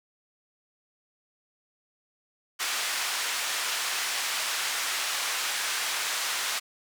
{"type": "band-pass noise", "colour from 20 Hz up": "pink", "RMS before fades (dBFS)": -30, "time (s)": [2.59, 6.6], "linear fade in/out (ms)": 20, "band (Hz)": [1300, 9700], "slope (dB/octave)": 12, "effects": []}